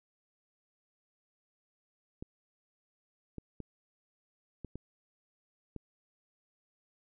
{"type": "clicks", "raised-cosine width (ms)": 3, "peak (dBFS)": -28, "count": 6, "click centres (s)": [2.225, 3.383, 3.603, 4.647, 4.756, 5.763], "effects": []}